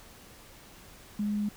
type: tone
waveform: sine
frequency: 207.7 Hz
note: G#3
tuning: in tune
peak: -27 dBFS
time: 1.19-1.49 s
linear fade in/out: 5 ms
effects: pink hiss -52 dBFS RMS until 1.56 s